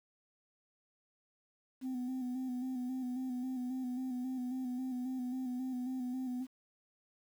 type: tone with vibrato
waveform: sine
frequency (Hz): 253.7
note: B3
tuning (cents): +47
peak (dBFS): -33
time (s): 1.81-6.47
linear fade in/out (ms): 50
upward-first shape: square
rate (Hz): 3.7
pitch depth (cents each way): 36
effects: tanh soft clip ceiling -34 dBFS + 10-bit